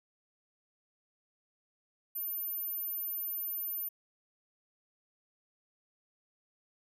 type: tone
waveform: sine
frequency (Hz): 13510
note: G#9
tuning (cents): +28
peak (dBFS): -34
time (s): 2.15-3.89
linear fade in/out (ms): 10
effects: none